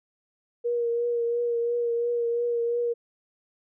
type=tone with vibrato; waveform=sine; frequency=473.1 Hz; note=A#4; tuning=26 cents sharp; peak=-23 dBFS; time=0.64-2.94 s; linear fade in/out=20 ms; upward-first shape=triangle; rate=2.9 Hz; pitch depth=27 cents each way; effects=none